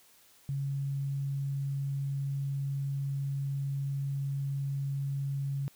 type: tone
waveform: sine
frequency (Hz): 138.59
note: C#3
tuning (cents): 0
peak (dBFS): -30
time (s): 0.49-5.68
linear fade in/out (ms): 0
effects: white hiss -61 dBFS RMS until 5.75 s